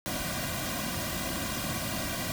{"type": "noise with comb filter", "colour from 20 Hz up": "pink", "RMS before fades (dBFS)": -33, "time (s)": [0.06, 2.32], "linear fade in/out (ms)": 0, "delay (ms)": 2.3, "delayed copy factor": -0.9, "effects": []}